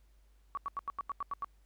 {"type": "tone bursts", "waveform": "sine", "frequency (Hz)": 1130, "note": "C#6", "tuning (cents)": 33, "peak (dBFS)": -33, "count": 9, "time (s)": [0.55, 1.445], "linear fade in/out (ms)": 0, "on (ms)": 23, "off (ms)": 86, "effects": ["added 50 Hz sine -61 dBFS peak until 1.65 s", "pink hiss -75 dBFS RMS until 1.65 s"]}